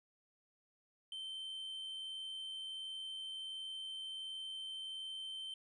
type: tone with amplitude modulation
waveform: triangle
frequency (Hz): 3103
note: G7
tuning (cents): -18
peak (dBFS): -40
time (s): 1.12-5.54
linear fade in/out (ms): 2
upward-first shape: sine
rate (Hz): 81.4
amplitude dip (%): 25
effects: resampled to 24000 Hz